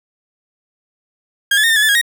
30% pulse tone with pitch steps, 1621 / 1720 / 1836 / 1802 / 1699 / 1749 / 1641 / 1876 Hz, G#6 / A6 / A#6 / A6 / G#6 / A6 / G#6 / A#6, -42 / -40 / -27 / +41 / +39 / -11 / -21 / +11 cents, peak -8 dBFS, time 1.51-2.014 s, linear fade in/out 5 ms, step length 63 ms, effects none

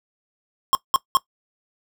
square tone bursts, 1074 Hz, C6, 45 cents sharp, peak -14 dBFS, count 3, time 0.73-1.17 s, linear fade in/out 0 ms, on 20 ms, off 190 ms, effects noise-tail reverb RT60 0.1 s tail -19 dB re dry

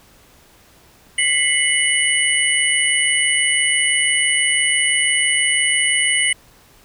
sine tone cluster, 2004 / 2150 / 2959 / 9310 Hz, B6 / C7 / F#7 / D9, +25 / +47 / -1 / -16 cents, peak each -20 dBFS, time 1.18-6.33 s, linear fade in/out 5 ms, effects pink hiss -50 dBFS RMS until 6.84 s

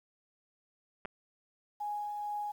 clicks, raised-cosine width 0.5 ms, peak -25 dBFS, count 2, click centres 1.051 / 1.056 s
sine tone with tremolo, 830.6 Hz, G#5, in tune, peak -33 dBFS, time 1.8-2.52 s, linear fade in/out 10 ms, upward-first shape triangle, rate 2.2 Hz, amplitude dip 30%
effects 10-bit

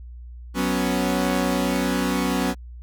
sawtooth chord, F# suspended fourth, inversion none, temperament equal, 185 / 246.9 / 277.2 Hz, F#3 / B3 / C#4, 0 / 0 / 0 cents, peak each -21 dBFS, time 0.54-2.55 s, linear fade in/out 50 ms, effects added 60 Hz sine -36 dBFS peak until 2.82 s

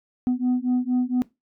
sine beating tone pair, 247.7 / 252 Hz, B3 / B3, +5 / +35 cents, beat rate 4.3 Hz, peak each -21 dBFS, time 0.27-1.22 s, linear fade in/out 0 ms, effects noise-tail reverb RT60 0.2 s tail -21 dB re dry + tanh soft clip ceiling -17 dBFS

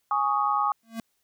sine chord, Ab suspended fourth, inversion none, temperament equal with one note detuned, 830.6 / 1114.5 / 1244.5 Hz, Ab5 / Db6 / Eb6, 0 / +9 / 0 cents, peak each -26 dBFS, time 0.11-0.72 s, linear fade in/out 2 ms
square tone with exponential growth, 226.7 Hz, A#3, 48 cents flat, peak -28 dBFS, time 0.83-1 s, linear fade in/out 2 ms, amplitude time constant 36 ms
effects white hiss -73 dBFS RMS until 1.23 s

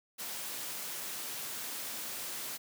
white noise, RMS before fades -40 dBFS, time 0.18-2.58 s, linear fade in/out 20 ms, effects high-pass 150 Hz 12 dB/octave

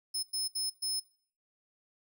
25% pulse tone bursts at uneven times, 5200 Hz, E8, 24 cents flat, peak -27 dBFS, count 4, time 0.14-0.23 / 0.33-0.48 / 0.55-0.7 / 0.82-1 s, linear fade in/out 10 ms, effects noise-tail reverb RT60 0.5 s tail -20 dB re dry

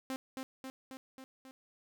sawtooth tone with echo, 263.3 Hz, C4, 11 cents sharp, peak -32 dBFS, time 0.1-0.16 s, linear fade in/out 0 ms, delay 270 ms, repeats 5, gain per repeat -3 dB, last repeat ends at 1.51 s, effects none

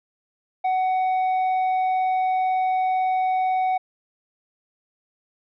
triangle tone with tanh clipping, 747 Hz, F#5, 16 cents sharp, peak -20 dBFS, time 0.64-3.78 s, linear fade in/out 10 ms, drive 9 dB, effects none

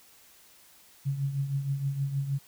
sine tone with tremolo, 138.59 Hz, C#3, in tune, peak -24 dBFS, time 1.05-2.39 s, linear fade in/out 20 ms, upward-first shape triangle, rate 6.4 Hz, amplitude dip 70%, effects white hiss -57 dBFS RMS until 2.47 s

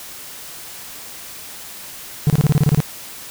triangle tone bursts, 146.83 Hz, D3, in tune, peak -8 dBFS, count 10, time 2.27-2.803 s, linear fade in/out 0 ms, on 29 ms, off 27 ms, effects white hiss -35 dBFS RMS until 3.3 s

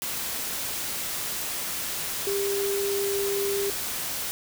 sine tone in noise, 398.7 Hz, G4, 29 cents sharp, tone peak -25 dBFS, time 2.27-3.7 s, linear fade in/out 0 ms, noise white, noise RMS -31 dBFS, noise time 0.02-4.31 s, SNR +3 dB, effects none

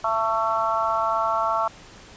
harmonic tone, 223.1 Hz, A3, 24 cents sharp, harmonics 3 / 4 / 5 / 6, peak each -26 / -26 / -25 / -26 dBFS, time 0.04-1.68 s, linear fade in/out 5 ms, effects pink hiss -46 dBFS RMS until 2.16 s + resampled to 16000 Hz

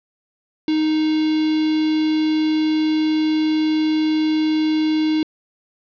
square tone with notch filter, 311.1 Hz, D#4, in tune, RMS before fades -18 dBFS, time 0.68-5.23 s, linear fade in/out 2 ms, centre 1200 Hz, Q 0.5, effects resampled to 11025 Hz + 7-bit

